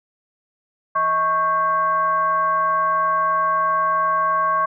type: tone with frequency modulation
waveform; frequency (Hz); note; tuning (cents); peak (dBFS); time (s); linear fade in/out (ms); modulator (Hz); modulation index
sine; 1104; C#6; -7; -16; 0.95-4.66; 10; 469; 0.58
effects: none